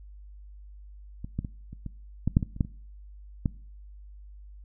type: clicks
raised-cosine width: 5 ms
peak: -24 / -16 / -22 / -29 / -23 / -12 / -6 / -17 / -28 / -11 / -27 / -12 dBFS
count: 12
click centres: 1.245 / 1.39 / 1.448 / 1.73 / 1.863 / 2.276 / 2.369 / 2.428 / 2.564 / 2.608 / 2.649 / 3.458 s
effects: noise-tail reverb RT60 0.5 s tail -22 dB re dry + added 50 Hz sine -44 dBFS peak until 4.64 s